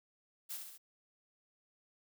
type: noise with echo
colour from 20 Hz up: blue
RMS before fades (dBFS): -42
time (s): 0.49-0.58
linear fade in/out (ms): 20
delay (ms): 67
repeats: 3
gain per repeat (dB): -4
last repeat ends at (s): 0.781
effects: none